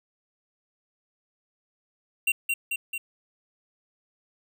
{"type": "tone with echo", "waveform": "square", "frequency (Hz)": 2752, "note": "F7", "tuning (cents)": -26, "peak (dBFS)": -21, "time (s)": [2.27, 2.32], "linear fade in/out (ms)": 5, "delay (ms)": 220, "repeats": 3, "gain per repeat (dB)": -3, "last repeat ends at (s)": 2.98, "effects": []}